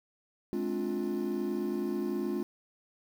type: chord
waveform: triangle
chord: D half-diminished seventh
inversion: second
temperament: just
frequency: 211.4 / 264.3 / 293.7 / 352.4 Hz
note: Ab3 / C4 / D4 / F4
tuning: +31 / +18 / 0 / +16 cents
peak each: -33 / -35 / -35 / -31 dBFS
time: 0.53-2.43 s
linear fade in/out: 0 ms
effects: tanh soft clip ceiling -20 dBFS + 9-bit